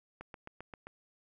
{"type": "click train", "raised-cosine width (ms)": 0.5, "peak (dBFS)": -30, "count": 6, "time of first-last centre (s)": [0.21, 0.87], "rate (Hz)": 7.58, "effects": []}